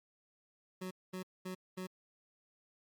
25% pulse tone bursts, 185.1 Hz, F#3, 1 cent sharp, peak -36 dBFS, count 4, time 0.81-1.87 s, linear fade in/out 10 ms, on 100 ms, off 220 ms, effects MP3 96 kbps

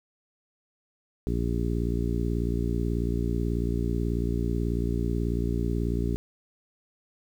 harmonic tone, 58.27 Hz, A#1, in tune, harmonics 1 / 2 / 3 / 4 / 5 / 6 / 7, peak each -28 / -31 / -33 / -34 / -35 / -36 / -36 dBFS, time 1.27-6.16 s, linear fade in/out 0 ms, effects 9-bit

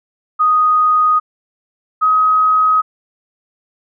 sine tone pair in turn, 1244.5 / 1264.8 Hz, D#6 / D#6, 0 / +28 cents, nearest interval unison, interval 28 cents, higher second, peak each -9 dBFS, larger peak neither, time 0.39-1.2 / 2.01-2.82 s, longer neither, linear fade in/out 20 ms, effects none

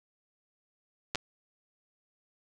clicks, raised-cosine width 0.2 ms, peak -14 dBFS, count 2, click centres 1.149 / 1.156 s, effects none

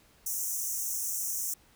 pink high-pass noise, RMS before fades -33 dBFS, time 0.26-1.54 s, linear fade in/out 5 ms, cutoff 5700 Hz, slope 96 dB/octave, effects pink hiss -62 dBFS RMS until 1.75 s

